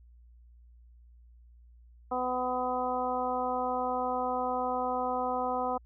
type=harmonic tone; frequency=251.6 Hz; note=B3; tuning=32 cents sharp; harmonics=1 / 2 / 3 / 4 / 5; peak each=-38 / -34 / -32 / -35 / -37 dBFS; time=2.11-5.78 s; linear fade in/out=10 ms; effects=added 59 Hz sine -53 dBFS peak until 5.85 s